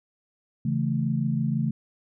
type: chord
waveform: sine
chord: A major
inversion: first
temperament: equal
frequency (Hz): 138.59 / 164.81 / 220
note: C#3 / E3 / A3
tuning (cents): 0 / 0 / 0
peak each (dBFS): -26 / -28 / -27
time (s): 0.65-1.71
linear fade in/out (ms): 5
effects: none